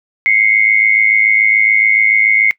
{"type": "tone pair together", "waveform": "sine", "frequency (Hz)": [2087, 2194], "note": ["C7", "C#7"], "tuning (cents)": [-5, -18], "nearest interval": "minor second", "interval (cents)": 87, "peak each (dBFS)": -11, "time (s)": [0.26, 2.51], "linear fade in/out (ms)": 0, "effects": ["noise-tail reverb RT60 0.1 s tail -20 dB re dry"]}